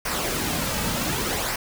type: noise with flanger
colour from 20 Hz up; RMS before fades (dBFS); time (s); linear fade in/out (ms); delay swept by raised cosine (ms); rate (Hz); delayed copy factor
pink; -26; 0.05-1.56; 5; 0.27 to 2.87; 0.66; -0.5
effects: none